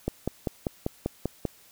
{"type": "click train", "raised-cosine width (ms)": 2, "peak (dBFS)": -13, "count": 8, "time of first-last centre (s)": [0.08, 1.453], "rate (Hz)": 5.1, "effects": ["white hiss -56 dBFS RMS until 1.71 s"]}